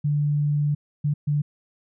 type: tone bursts at uneven times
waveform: sine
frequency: 146.83 Hz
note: D3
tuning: in tune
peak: -19 dBFS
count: 3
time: 0.04-0.75 / 1.04-1.14 / 1.27-1.42 s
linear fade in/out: 10 ms
effects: none